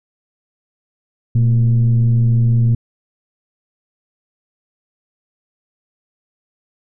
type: tone with frequency modulation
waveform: sine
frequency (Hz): 118.3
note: A#2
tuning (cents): +26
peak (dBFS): -9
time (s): 1.35-2.75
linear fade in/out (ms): 5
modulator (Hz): 106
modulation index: 0.41
effects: tanh soft clip ceiling -6 dBFS